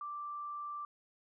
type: tone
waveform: sine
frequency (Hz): 1174.7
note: D6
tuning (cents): 0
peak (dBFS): -39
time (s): 0.01-0.85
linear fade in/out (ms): 2
effects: none